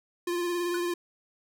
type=tone with vibrato; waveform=square; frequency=349.2 Hz; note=F4; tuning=in tune; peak=-28 dBFS; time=0.27-0.94 s; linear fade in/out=5 ms; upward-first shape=sine; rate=18 Hz; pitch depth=24 cents each way
type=tone with exponential decay; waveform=square; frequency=1480 Hz; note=F#6; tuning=in tune; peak=-33 dBFS; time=0.74-0.83 s; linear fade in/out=5 ms; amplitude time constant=19 ms
effects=none